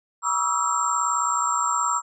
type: tone cluster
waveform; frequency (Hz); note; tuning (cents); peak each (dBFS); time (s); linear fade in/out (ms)
sine; 960 / 1144 / 1279 / 1338 / 7450; B5 / D6 / D#6 / E6 / A#8; -49 / -46 / +47 / +25 / -2; -27; 0.22-2.02; 50
effects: none